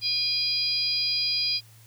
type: harmonic tone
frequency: 812 Hz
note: G#5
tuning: 39 cents flat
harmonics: 3 / 4 / 5 / 6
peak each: -34 / -36 / -32 / -24 dBFS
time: 0.01-1.61 s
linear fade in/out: 50 ms
effects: added 112 Hz sine -51 dBFS peak until 1.86 s + white hiss -56 dBFS RMS until 1.86 s